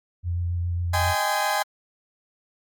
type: tone with vibrato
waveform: sine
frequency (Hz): 87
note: F2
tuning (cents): -6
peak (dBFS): -23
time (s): 0.23-1.15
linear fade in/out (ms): 50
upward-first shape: sine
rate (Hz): 7.3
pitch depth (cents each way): 18
type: chord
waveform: 30% pulse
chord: Ab major seventh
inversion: second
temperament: equal with one note detuned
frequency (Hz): 622.3 / 784 / 830.6 / 1026.7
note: Eb5 / G5 / Ab5 / C6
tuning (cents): 0 / 0 / 0 / -33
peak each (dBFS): -27 / -25 / -23 / -26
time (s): 0.93-1.63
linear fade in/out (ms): 10
effects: Opus 48 kbps